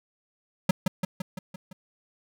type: tone with echo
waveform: square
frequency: 185 Hz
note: F#3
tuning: in tune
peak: -17 dBFS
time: 0.69-0.71 s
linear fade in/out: 5 ms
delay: 170 ms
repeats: 6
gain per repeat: -4 dB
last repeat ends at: 1.73 s
effects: none